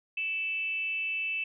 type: tone with frequency modulation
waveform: sine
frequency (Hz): 2637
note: E7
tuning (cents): 0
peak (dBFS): -29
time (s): 0.17-1.44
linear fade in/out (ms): 5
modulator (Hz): 366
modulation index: 0.35
effects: none